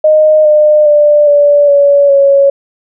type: tone with pitch steps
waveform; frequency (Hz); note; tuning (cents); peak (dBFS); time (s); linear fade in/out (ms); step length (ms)
sine; 617 / 604.3 / 591.9 / 579.7 / 567.8 / 556.1; D#5 / D5 / D5 / D5 / C#5 / C#5; -15 / +49 / +13 / -23 / +41 / +5; -3; 0.04-2.5; 5; 410
effects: none